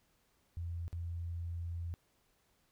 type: tone with dropouts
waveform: sine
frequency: 85.2 Hz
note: F2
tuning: 42 cents flat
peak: -37 dBFS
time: 0.57-1.94 s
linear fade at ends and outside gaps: 0 ms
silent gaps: 0.88-0.929 s
effects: pink hiss -74 dBFS RMS until 2.71 s